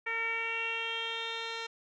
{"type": "tone with low-pass filter sweep", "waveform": "10% pulse", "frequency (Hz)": 456.2, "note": "A#4", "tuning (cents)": -37, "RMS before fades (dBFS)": -35, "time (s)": [0.06, 1.67], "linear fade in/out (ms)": 10, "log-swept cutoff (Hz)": [2100, 4400], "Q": 6.6, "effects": []}